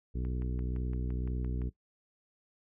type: harmonic tone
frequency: 62 Hz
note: B1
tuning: 7 cents sharp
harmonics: 1 / 2 / 3 / 4 / 5 / 6 / 7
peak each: -33 / -39 / -43 / -45 / -47 / -49 / -50 dBFS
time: 0.14-1.7 s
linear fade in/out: 20 ms
type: click train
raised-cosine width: 0.5 ms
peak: -38 dBFS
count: 9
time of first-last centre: 0.25-1.618 s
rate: 5.85 Hz
effects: noise-tail reverb RT60 0.1 s tail -17 dB re dry